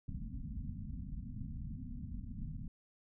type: low-pass noise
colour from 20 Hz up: pink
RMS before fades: -43 dBFS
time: 0.08-2.68 s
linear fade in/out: 2 ms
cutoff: 260 Hz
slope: 96 dB/octave
effects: none